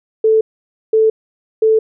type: tone bursts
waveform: sine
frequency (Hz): 440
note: A4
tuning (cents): 0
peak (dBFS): -8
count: 3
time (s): 0.24-1.79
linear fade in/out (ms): 5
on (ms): 170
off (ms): 520
effects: none